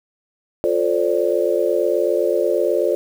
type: chord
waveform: sine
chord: D minor seventh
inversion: first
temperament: just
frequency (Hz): 352.4 / 440.5 / 528.6 / 587.3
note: F4 / A4 / C5 / D5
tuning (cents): +16 / +2 / +18 / 0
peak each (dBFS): -21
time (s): 0.64-2.95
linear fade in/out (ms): 0
effects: 7-bit